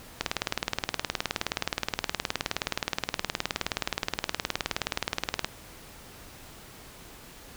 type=click train; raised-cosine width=0.2 ms; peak=-8 dBFS; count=101; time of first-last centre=0.21-5.446 s; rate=19.1 Hz; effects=pink hiss -48 dBFS RMS until 7.56 s